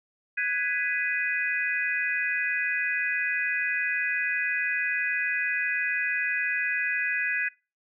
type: chord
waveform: sine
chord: G# minor seventh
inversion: third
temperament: just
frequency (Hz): 1495.1 / 1661.2 / 1993.5 / 2492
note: F#6 / G#6 / B6 / D#7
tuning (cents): +18 / 0 / +16 / +2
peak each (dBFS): -34 / -28 / -31 / -30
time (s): 0.37-7.49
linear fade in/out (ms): 10
effects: noise-tail reverb RT60 0.3 s tail -23 dB re dry